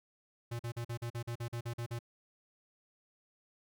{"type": "tone bursts", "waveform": "square", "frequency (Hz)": 118.1, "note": "A#2", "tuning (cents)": 23, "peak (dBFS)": -37, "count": 12, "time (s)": [0.51, 1.991], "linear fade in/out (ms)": 10, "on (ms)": 84, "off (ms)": 43, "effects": []}